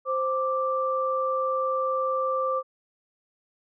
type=tone pair together; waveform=sine; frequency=523.3 / 1174.7 Hz; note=C5 / D6; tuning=0 / 0 cents; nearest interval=octave + major second; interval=1400 cents; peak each=-26 dBFS; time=0.05-2.63 s; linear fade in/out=50 ms; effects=none